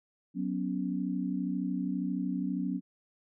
sine chord, F# suspended fourth, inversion none, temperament equal with one note detuned, 185 / 246.9 / 279.6 Hz, F#3 / B3 / C#4, 0 / 0 / +15 cents, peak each -33 / -35 / -34 dBFS, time 0.34-2.81 s, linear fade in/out 50 ms, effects none

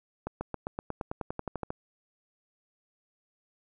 accelerating click train, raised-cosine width 1 ms, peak -19 dBFS, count 15, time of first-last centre 0.27-1.705 s, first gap 140 ms, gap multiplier 0.95, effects none

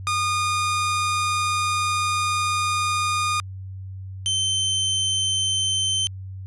sawtooth tone pair in turn, 1222 / 3094 Hz, D#6 / G7, -32 / -23 cents, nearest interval octave + major third, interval 1609 cents, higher second, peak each -17 dBFS, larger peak neither, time 0.07-3.4 / 4.26-6.07 s, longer first, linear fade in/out 0 ms, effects added 95 Hz sine -32 dBFS peak until 6.46 s + resampled to 24000 Hz

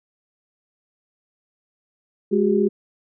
sine tone cluster, 208.3 / 369 / 405.1 Hz, G#3 / F#4 / G#4, +5 / -5 / -43 cents, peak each -20 dBFS, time 2.31-2.69 s, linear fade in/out 20 ms, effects none

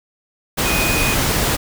sine tone in noise, 2489 Hz, D#7, in tune, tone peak -21 dBFS, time 0.65-1.15 s, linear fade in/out 20 ms, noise pink, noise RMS -18 dBFS, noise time 0.57-1.57 s, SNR -6 dB, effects none

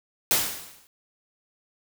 white noise with exponential decay, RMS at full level -19 dBFS, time 0.31-0.87 s, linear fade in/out 0 ms, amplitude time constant 120 ms, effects none

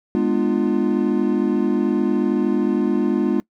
triangle chord, G# diminished seventh, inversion none, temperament equal with one note detuned, 207.7 / 246.9 / 300.4 / 349.2 Hz, G#3 / B3 / D4 / F4, 0 / 0 / +39 / 0 cents, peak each -20 dBFS, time 0.15-3.4 s, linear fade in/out 0 ms, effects noise-tail reverb RT60 0.1 s tail -22 dB re dry

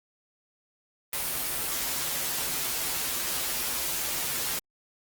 white noise with comb filter, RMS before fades -30 dBFS, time 1.13-4.59 s, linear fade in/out 2 ms, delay 9.9 ms, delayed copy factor -0.75, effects Opus 32 kbps

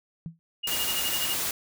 sine tone with exponential decay, 164.81 Hz, E3, in tune, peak -29 dBFS, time 0.26-0.39 s, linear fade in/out 0 ms, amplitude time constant 27 ms
sine tone with tremolo, 2856 Hz, F7, 38 cents sharp, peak -27 dBFS, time 0.63-1.34 s, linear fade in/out 10 ms, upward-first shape sine, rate 12 Hz, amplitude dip 85%
white noise, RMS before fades -29 dBFS, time 0.67-1.51 s, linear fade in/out 2 ms
effects none

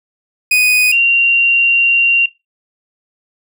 40% pulse / sine tone pair in turn, 2489 / 2763 Hz, D#7 / F7, 0 / -19 cents, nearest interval major second, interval 181 cents, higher second, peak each -8 dBFS, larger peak neither, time 0.51-0.92 / 0.92-2.26 s, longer second, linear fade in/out 5 ms, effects noise-tail reverb RT60 0.2 s tail -17 dB re dry

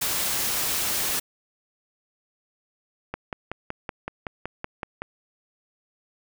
white noise, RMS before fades -26 dBFS, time 0.01-1.2 s, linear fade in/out 10 ms
click train, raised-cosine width 0.5 ms, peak -15 dBFS, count 11, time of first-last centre 3.14-5.02 s, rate 5.32 Hz
effects none

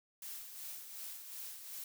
blue noise with tremolo, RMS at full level -45 dBFS, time 0.22-1.84 s, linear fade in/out 2 ms, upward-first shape sine, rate 2.7 Hz, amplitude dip 50%, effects none

